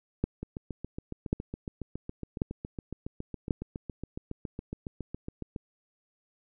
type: two click trains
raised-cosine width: 3 ms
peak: -23 / -13 dBFS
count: 38 / 4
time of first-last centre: 0.43-5.562 / 0.24-3.508 s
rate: 7.21 / 0.918 Hz
effects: none